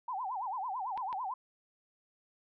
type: tone with vibrato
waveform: sine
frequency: 880 Hz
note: A5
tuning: in tune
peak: -34 dBFS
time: 0.08-1.34 s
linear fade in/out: 5 ms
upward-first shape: sine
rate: 9 Hz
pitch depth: 280 cents each way
type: clicks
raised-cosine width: 0.3 ms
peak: -30 dBFS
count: 2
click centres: 0.976 / 1.128 s
effects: none